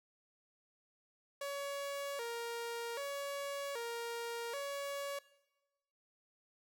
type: tone with vibrato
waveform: sawtooth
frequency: 513 Hz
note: C5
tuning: 34 cents flat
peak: -35 dBFS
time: 1.41-5.19 s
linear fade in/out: 5 ms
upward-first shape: square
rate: 0.64 Hz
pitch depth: 160 cents each way
effects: noise-tail reverb RT60 1.0 s tail -19 dB re dry